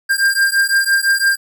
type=beating tone pair; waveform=square; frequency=1594 / 1599.9 Hz; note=G6 / G6; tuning=+28 / +35 cents; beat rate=5.9 Hz; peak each=-16 dBFS; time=0.09-1.37 s; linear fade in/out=20 ms; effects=none